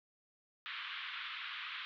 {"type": "band-pass noise", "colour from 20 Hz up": "white", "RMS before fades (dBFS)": -44, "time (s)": [0.66, 1.85], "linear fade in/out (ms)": 0, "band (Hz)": [1100, 3600], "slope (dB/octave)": 48, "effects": []}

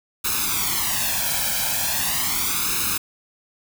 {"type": "noise with flanger", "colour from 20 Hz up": "white", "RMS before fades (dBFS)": -23, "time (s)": [0.24, 2.98], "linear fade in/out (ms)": 10, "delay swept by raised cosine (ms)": [0.77, 1.28], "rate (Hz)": 0.39, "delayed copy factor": 0.8, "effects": []}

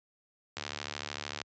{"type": "click train", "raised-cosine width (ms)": 0.2, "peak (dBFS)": -18, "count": 63, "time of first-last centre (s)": [0.57, 1.416], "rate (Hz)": 73.3, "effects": ["high-pass 60 Hz 12 dB/octave", "resampled to 16000 Hz"]}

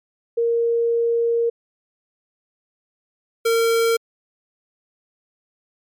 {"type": "tone pair in turn", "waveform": ["sine", "square"], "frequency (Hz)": [466.2, 458.5], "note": ["A#4", "A#4"], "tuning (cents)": [0, -29], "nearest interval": "unison", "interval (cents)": 29, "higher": "first", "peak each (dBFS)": -16, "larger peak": "neither", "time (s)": [[0.37, 1.5], [3.45, 3.97]], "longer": "first", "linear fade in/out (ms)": 10, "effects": ["MP3 96 kbps"]}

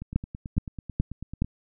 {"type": "two click trains", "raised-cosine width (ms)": 5, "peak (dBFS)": [-10, -23], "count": [4, 14], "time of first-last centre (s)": [[0.16, 1.421], [0.02, 1.445]], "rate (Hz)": [2.38, 9.12], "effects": []}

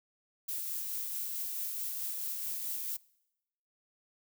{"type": "noise with tremolo", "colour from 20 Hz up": "violet", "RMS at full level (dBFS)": -36, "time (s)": [0.48, 2.97], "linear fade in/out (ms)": 10, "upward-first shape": "sine", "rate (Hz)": 4.6, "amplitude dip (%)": 25, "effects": ["noise-tail reverb RT60 0.9 s tail -24 dB re dry"]}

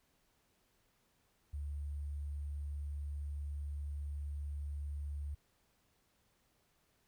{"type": "tone with sample-and-hold", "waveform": "sine", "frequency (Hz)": 72.4, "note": "D2", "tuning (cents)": -24, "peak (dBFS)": -38, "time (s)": [1.53, 5.35], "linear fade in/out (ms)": 10, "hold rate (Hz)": 8820, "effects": ["pink hiss -75 dBFS RMS until 7.07 s"]}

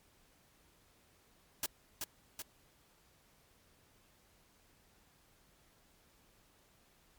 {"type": "noise with echo", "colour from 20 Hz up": "white", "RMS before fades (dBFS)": -35, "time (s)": [1.63, 1.66], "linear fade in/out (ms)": 2, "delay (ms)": 380, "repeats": 2, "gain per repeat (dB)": -4, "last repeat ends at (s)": 2.42, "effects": ["pink hiss -68 dBFS RMS until 7.18 s", "MP3 96 kbps"]}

